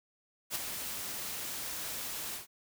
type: noise with ADSR envelope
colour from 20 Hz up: white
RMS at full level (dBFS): -32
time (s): 0.5-2.47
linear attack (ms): 55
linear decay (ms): 7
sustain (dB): -7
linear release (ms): 130
effects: none